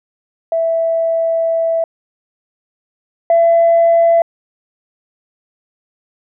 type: tone pair in turn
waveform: sine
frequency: 659.3 / 672 Hz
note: E5 / E5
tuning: 0 / +33 cents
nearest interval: unison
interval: 33 cents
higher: second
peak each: -12 / -6 dBFS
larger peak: second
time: 0.52-1.84 / 3.3-4.22 s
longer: first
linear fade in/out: 2 ms
effects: tanh soft clip ceiling -4 dBFS